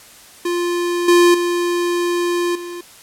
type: tone with level steps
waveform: square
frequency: 349.2 Hz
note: F4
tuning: in tune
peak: -18 / -9 / -17 / -28 dBFS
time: 0.45-2.81 s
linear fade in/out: 5 ms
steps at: 1.08 / 1.34 / 2.55 s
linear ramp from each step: 5 ms
effects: white hiss -43 dBFS RMS until 3.02 s + low-pass 12000 Hz 12 dB/octave